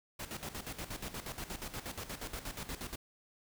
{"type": "noise with tremolo", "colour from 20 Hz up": "pink", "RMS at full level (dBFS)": -41, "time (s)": [0.19, 2.96], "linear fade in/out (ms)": 10, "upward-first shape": "square", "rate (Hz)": 8.4, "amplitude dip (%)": 70, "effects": []}